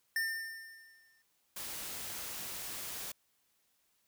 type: tone with exponential decay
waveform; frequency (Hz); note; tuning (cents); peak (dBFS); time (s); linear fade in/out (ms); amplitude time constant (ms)
square; 1803; A6; +42; -30; 0.16-1.22; 2; 230
type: noise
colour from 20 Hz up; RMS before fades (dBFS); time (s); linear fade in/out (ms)
white; -42; 1.56-3.12; 5
effects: white hiss -75 dBFS RMS until 4.07 s